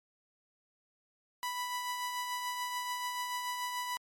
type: tone with tremolo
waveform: sawtooth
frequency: 987.8 Hz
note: B5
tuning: in tune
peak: -29 dBFS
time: 1.43-3.97 s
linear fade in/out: 0 ms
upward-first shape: triangle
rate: 6.9 Hz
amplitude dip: 40%
effects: MP3 64 kbps